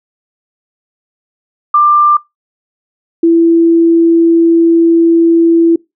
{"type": "tone pair in turn", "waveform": "sine", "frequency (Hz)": [1188, 333.4], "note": ["D6", "E4"], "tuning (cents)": [20, 20], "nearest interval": "octave + minor seventh", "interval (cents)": 2200, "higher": "first", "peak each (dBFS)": -4, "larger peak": "neither", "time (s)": [[1.74, 2.17], [3.23, 5.76]], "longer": "second", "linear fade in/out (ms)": 5, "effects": ["noise-tail reverb RT60 0.2 s tail -24 dB re dry"]}